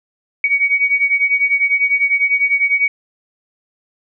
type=beating tone pair; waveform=sine; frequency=2249 / 2259 Hz; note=C#7 / C#7; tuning=+24 / +32 cents; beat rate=10 Hz; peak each=-14 / -17 dBFS; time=0.44-2.88 s; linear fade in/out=2 ms; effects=none